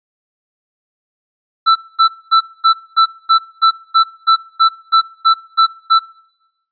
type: tone bursts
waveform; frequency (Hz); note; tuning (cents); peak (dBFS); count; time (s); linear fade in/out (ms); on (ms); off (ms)
square; 1329; E6; +14; -7; 14; 1.66-5.994; 20; 96; 230
effects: noise-tail reverb RT60 1.0 s tail -24 dB re dry + resampled to 11025 Hz